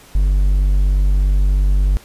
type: tone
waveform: triangle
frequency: 48.42 Hz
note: G1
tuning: 21 cents flat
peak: -9 dBFS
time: 0.15-1.97 s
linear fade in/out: 0 ms
effects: pink hiss -44 dBFS RMS until 2.04 s + resampled to 32000 Hz